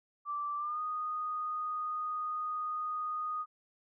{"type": "tone with pitch glide", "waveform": "sine", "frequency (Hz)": [1169, 1237.8], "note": ["D6", "D#6"], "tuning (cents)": [-8, -9], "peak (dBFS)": -33, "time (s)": [0.25, 3.46], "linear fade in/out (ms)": 50, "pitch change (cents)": 99, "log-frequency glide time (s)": [0.57, 0.81], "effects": []}